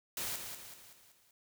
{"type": "noise with echo", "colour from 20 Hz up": "white", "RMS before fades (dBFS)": -38, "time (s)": [0.17, 0.36], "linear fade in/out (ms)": 2, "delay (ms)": 190, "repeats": 5, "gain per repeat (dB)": -6, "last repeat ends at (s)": 1.31, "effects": []}